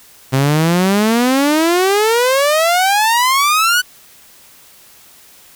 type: exponential sweep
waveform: sawtooth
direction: up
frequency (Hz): 130 to 1503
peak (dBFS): -7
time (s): 0.32-3.82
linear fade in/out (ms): 20
effects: white hiss -44 dBFS RMS until 5.55 s